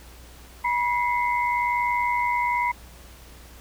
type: tone cluster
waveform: sine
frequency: 971 / 2051 / 2152 Hz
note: B5 / C7 / C7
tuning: -30 / -35 / +48 cents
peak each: -22 / -28 / -31 dBFS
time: 0.64-2.72 s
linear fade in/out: 10 ms
effects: added 60 Hz sine -46 dBFS peak until 3.6 s + pink hiss -49 dBFS RMS until 3.6 s